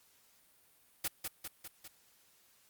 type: noise with echo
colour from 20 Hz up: white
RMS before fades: -34 dBFS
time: 1.04-1.08 s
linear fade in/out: 5 ms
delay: 200 ms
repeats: 4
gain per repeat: -4 dB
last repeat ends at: 1.88 s
effects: white hiss -67 dBFS RMS until 2.69 s + Opus 48 kbps